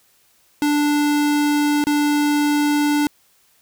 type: tone with dropouts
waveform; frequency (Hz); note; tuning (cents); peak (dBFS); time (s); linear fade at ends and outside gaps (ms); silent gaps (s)
square; 293.7; D4; 0; -16; 0.62-3.07; 1; 1.84-1.869
effects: white hiss -58 dBFS RMS until 3.61 s